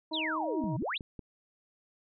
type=harmonic tone; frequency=315.5 Hz; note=D#4; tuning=24 cents sharp; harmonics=1 / 2 / 3; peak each=-36 / -41 / -40 dBFS; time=0.11-0.77 s; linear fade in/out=10 ms
type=exponential two-way sweep; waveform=sine; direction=down then up; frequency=4186 to 116.54 to 4186 Hz; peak=-31 dBFS; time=0.13-0.98 s; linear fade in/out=10 ms; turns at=0.76 s
type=click train; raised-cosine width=3 ms; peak=-29 dBFS; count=4; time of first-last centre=0.64-1.192 s; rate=5.43 Hz
effects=none